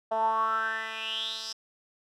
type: tone with band-pass filter sweep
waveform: 10% pulse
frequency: 221.7 Hz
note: A3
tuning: 13 cents sharp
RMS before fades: -30 dBFS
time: 0.11-1.53 s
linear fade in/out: 10 ms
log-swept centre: 730 to 5200 Hz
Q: 7.5
effects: none